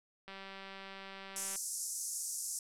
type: click train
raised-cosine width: 0.3 ms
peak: -32 dBFS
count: 249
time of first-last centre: 0.28-1.558 s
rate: 194 Hz
type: band-pass noise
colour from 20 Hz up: white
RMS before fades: -40 dBFS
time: 1.36-2.59 s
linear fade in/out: 2 ms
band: 5500 to 11000 Hz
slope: 48 dB/octave
effects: none